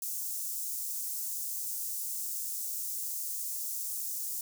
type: high-pass noise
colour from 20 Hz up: white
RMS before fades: -36 dBFS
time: 0.02-4.41 s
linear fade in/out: 2 ms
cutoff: 6300 Hz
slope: 24 dB/octave
effects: none